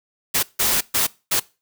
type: noise bursts at uneven times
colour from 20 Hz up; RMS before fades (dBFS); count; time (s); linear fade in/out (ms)
white; -19; 4; 0.34-0.43 / 0.59-0.81 / 0.94-1.07 / 1.31-1.4; 10
effects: noise-tail reverb RT60 0.3 s tail -22 dB re dry